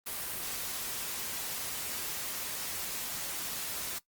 white noise, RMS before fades -37 dBFS, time 0.06-3.99 s, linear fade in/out 10 ms, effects noise-tail reverb RT60 0.1 s tail -18 dB re dry + Opus 32 kbps

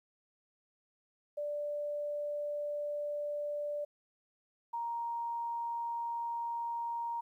sine tone pair in turn, 587.3 / 935.6 Hz, D5 / A#5, 0 / +6 cents, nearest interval minor sixth, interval 806 cents, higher second, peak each -34 / -34 dBFS, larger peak neither, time 1.37-3.85 / 4.73-7.21 s, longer neither, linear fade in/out 10 ms, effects 12-bit

